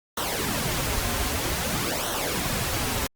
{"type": "noise with flanger", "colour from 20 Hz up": "pink", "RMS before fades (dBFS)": -27, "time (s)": [0.17, 3.07], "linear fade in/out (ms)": 5, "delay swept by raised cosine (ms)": [0.41, 6.31], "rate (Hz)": 0.52, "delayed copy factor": -0.65, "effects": ["Opus 48 kbps"]}